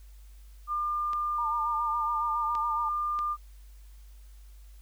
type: tone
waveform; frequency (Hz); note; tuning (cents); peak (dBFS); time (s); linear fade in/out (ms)
sine; 1200; D6; +37; -27; 0.67-3.37; 50
type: clicks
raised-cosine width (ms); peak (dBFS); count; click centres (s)
0.2; -26; 3; 1.133 / 2.552 / 3.19
type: tone with vibrato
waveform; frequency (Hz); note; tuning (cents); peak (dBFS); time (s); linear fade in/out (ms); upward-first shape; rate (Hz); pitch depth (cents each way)
sine; 917; A#5; -29; -32; 1.38-2.89; 5; sine; 7.2; 72
effects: added 50 Hz sine -47 dBFS peak until 4.81 s + white hiss -64 dBFS RMS until 4.81 s